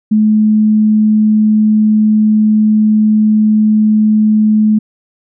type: tone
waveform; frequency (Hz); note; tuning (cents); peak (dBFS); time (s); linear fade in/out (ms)
sine; 214.5; A3; -44; -6; 0.11-4.79; 10
effects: none